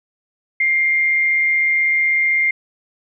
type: tone with amplitude modulation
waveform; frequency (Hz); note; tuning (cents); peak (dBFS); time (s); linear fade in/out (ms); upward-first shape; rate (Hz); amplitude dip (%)
sine; 2111; C7; +15; -12; 0.6-2.51; 5; sine; 156; 30
effects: none